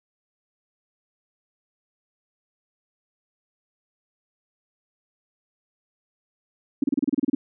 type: tone bursts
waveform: sine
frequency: 277.2 Hz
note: C#4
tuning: in tune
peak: -16 dBFS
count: 11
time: 6.82-7.35 s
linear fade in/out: 5 ms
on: 20 ms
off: 31 ms
effects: none